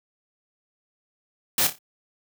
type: noise with echo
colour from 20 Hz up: white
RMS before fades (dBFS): -21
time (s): 1.58-1.67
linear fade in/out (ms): 2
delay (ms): 29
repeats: 4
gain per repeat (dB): -9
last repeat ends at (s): 1.786
effects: high-pass 80 Hz 12 dB/octave

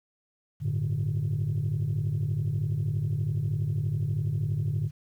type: chord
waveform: sine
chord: G suspended second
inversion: none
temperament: just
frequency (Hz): 98 / 110.25 / 147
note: G2 / A2 / D3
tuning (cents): 0 / +4 / +2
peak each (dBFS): -30 / -28 / -27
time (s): 0.6-4.91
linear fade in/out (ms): 50
effects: tanh soft clip ceiling -21 dBFS + 10-bit

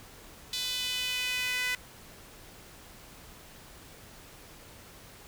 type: tone with high-pass filter sweep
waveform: sawtooth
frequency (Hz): 499.7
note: B4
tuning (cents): +20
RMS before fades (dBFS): -32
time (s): 0.53-1.75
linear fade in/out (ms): 2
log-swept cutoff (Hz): 3700 to 2000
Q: 3
effects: pink hiss -51 dBFS RMS until 5.27 s

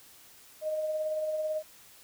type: tone with tremolo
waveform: sine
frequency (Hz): 620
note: D#5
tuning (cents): -6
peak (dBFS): -27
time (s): 0.61-1.63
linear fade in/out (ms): 50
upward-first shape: triangle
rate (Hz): 18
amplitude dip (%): 40
effects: white hiss -55 dBFS RMS until 2.03 s

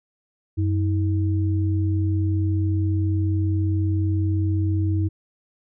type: tone pair together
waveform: sine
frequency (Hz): 94.93 / 319.3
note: F#2 / D#4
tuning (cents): +45 / +45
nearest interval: octave + major sixth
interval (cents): 2100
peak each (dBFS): -19 / -27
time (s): 0.57-5.09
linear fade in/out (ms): 20
effects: none

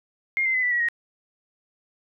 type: tone with pitch steps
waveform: sine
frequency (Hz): 2126 / 2074 / 2023 / 1973.3 / 1924.9 / 1877.7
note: C7 / C7 / B6 / B6 / B6 / A#6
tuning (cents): +27 / -16 / +41 / -2 / -45 / +12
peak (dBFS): -20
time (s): 0.37-0.886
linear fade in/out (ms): 0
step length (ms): 86
effects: none

